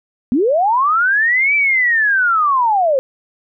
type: linear two-way sweep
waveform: sine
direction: up then down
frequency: 222.5 to 2339 to 508 Hz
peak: -11 dBFS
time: 0.32-2.99 s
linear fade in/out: 0 ms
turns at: 1.55 s
effects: none